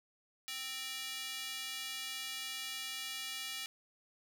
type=tone with high-pass filter; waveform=square; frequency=261.6 Hz; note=C4; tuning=in tune; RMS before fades=-42 dBFS; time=0.48-3.66 s; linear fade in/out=0 ms; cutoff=2800 Hz; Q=1.4; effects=none